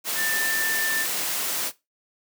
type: tone in noise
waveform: sine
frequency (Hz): 1779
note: A6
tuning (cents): +19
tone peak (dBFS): -25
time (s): 0.15-1.06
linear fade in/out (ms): 50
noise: white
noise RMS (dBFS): -27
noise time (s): 0.04-1.72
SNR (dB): -1
effects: noise-tail reverb RT60 0.2 s tail -17 dB re dry + high-pass 200 Hz 12 dB/octave